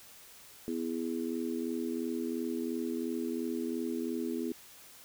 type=harmonic tone; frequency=82.9 Hz; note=E2; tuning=10 cents sharp; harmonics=3 / 4 / 5; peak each=-35 / -36 / -39 dBFS; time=0.68-4.52 s; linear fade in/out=0 ms; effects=white hiss -54 dBFS RMS until 5.04 s